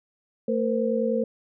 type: tone cluster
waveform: sine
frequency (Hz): 224.1 / 467 / 517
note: A3 / A#4 / C5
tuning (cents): +32 / +3 / -21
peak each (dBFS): -26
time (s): 0.48-1.24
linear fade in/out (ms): 5
effects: none